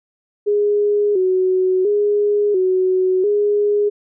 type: tone with vibrato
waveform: sine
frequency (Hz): 392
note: G4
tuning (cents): 0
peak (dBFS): -13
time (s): 0.46-3.9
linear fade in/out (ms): 20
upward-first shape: square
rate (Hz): 0.72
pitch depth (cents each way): 91
effects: none